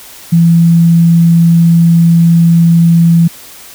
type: tone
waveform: sine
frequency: 167.9 Hz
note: E3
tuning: 32 cents sharp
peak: -3 dBFS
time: 0.32-3.28 s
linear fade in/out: 10 ms
effects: white hiss -33 dBFS RMS until 3.74 s